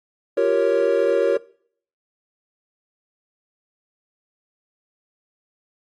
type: chord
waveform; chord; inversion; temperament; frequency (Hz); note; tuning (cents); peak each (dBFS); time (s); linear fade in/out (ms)
triangle; G half-diminished seventh; third; equal; 349.2 / 392 / 466.2 / 554.4; F4 / G4 / Bb4 / Db5; 0 / 0 / 0 / 0; -23 / -21 / -18 / -18; 0.37-1.37; 5
effects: noise-tail reverb RT60 0.6 s tail -22 dB re dry + AAC 32 kbps